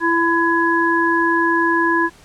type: harmonic tone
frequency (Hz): 335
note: E4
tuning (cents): +28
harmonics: 1 / 3 / 5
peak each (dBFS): -18 / -18 / -18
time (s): 0-2.1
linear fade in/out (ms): 50
effects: pink hiss -47 dBFS RMS until 2.24 s + low-pass 10000 Hz 12 dB/octave